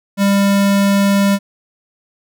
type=tone; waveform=square; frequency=199 Hz; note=G3; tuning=26 cents sharp; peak=-11 dBFS; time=0.17-1.39 s; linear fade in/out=50 ms; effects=none